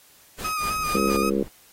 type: noise with tremolo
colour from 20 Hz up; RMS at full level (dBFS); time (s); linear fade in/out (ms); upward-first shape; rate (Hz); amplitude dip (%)
pink; -34; 0.38-1.17; 10; sine; 4.2; 100
type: tone with vibrato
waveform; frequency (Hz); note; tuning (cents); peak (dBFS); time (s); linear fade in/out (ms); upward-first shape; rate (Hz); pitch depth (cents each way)
35% pulse; 1245; D#6; +1; -23; 0.44-1.3; 10; square; 3.8; 28
type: noise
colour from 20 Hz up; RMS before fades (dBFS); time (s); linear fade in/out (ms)
brown; -39; 0.76-1.48; 0
type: harmonic tone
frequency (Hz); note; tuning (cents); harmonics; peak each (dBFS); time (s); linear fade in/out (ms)
68; C#2; -33; 3 / 4 / 5 / 6 / 7 / 8; -25 / -30 / -27 / -28 / -28 / -34; 0.94-1.43; 5
effects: white hiss -54 dBFS RMS until 1.72 s + AAC 48 kbps